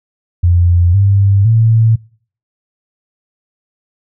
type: tone with pitch steps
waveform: sine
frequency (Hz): 87.31 / 99.14 / 112.57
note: F2 / G2 / A2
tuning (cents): 0 / +20 / +40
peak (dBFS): -6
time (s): 0.43-1.96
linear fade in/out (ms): 10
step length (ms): 510
effects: noise-tail reverb RT60 0.5 s tail -25 dB re dry